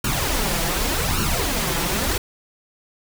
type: noise with flanger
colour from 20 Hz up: pink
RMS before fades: -22 dBFS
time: 0.04-2.18 s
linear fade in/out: 5 ms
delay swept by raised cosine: 0.71 to 6.01 ms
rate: 0.86 Hz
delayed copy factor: +0.75
effects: none